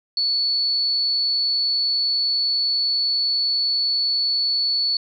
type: tone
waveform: sine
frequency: 4435 Hz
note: C#8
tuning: in tune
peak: -18 dBFS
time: 0.17-4.97 s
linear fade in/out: 2 ms
effects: none